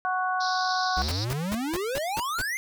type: harmonic tone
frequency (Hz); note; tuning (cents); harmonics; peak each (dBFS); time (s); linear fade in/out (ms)
370; F#4; 0; 2 / 3 / 4; -27 / -29 / -30; 0.05-1.02; 0
type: band-pass noise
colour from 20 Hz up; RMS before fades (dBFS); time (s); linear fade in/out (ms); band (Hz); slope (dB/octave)
pink; -34; 0.4-1.25; 10; 3800 to 5600; 96
type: exponential sweep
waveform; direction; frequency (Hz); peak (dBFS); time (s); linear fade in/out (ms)
square; up; 61.3 to 2142; -28; 0.97-2.57; 0
type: noise bursts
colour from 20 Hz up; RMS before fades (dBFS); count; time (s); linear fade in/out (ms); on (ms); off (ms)
pink; -32; 7; 1.08-2.419; 5; 37; 180
effects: none